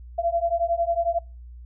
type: beating tone pair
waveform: sine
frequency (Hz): 674 / 685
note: E5 / F5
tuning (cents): +38 / -34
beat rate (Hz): 11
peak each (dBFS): -24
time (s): 0.18-1.19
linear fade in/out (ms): 10
effects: noise-tail reverb RT60 0.3 s tail -26 dB re dry + added 60 Hz sine -39 dBFS peak until 1.65 s

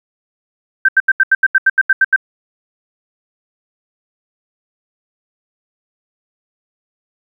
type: tone bursts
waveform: sine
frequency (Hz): 1560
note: G6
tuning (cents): -9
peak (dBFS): -6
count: 12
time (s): 0.85-2.162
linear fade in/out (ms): 5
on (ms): 36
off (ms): 80
effects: 8-bit

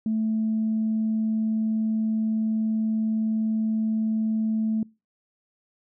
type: tone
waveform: sine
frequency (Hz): 219.7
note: A3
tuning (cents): -2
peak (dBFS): -21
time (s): 0.06-4.83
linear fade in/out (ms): 2
effects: noise-tail reverb RT60 0.3 s tail -26 dB re dry + tanh soft clip ceiling -17 dBFS

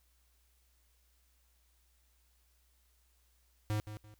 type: tone with echo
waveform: square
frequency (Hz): 106.2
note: G#2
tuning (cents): +39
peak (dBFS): -32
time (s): 3.7-3.8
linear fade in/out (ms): 0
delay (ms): 170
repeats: 2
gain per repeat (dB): -11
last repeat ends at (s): 4.14
effects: added 60 Hz sine -69 dBFS peak until 4.19 s + white hiss -74 dBFS RMS until 4.19 s

